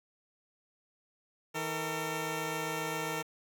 10% pulse tone pair together, 160.1 / 452.8 Hz, D#3 / A4, +50 / +50 cents, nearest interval octave + tritone, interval 1800 cents, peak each -29 / -27 dBFS, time 1.54-3.23 s, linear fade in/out 20 ms, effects 10-bit

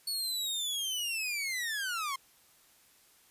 sawtooth linear sweep, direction down, 4435 to 1046.5 Hz, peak -29 dBFS, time 0.07-2.16 s, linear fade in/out 5 ms, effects white hiss -63 dBFS RMS until 3.3 s + resampled to 32000 Hz

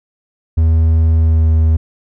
triangle tone with pitch glide, 80.7 to 79.82 Hz, E2 to D#2, -36 to +45 cents, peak -6 dBFS, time 0.57-1.77 s, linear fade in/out 10 ms, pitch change -19 cents, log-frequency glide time 1.17-1.5 s, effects none

